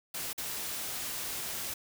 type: noise with dropouts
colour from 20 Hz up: white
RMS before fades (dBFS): -37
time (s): 0.14-1.74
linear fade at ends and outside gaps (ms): 5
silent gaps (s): 0.331-0.378
effects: none